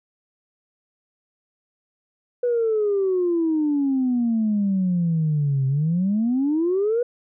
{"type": "exponential two-way sweep", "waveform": "sine", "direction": "down then up", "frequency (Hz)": [493.9, 131.8, 493.9], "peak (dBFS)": -17, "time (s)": [2.43, 7.03], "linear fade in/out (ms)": 5, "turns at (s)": 5.67, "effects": ["tanh soft clip ceiling -14 dBFS"]}